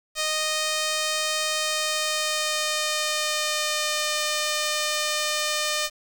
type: tone with pitch glide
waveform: 5% pulse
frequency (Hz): 619 to 605.9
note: D#5 to D#5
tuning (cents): -9 to -46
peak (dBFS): -12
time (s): 0.15-5.9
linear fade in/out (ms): 50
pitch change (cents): -37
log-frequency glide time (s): 1.55-4.16
effects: 7-bit